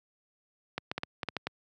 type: clicks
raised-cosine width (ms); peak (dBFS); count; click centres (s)
0.3; -16; 8; 0.78 / 0.915 / 0.98 / 1.034 / 1.232 / 1.287 / 1.367 / 1.47
effects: high-pass 100 Hz 12 dB/octave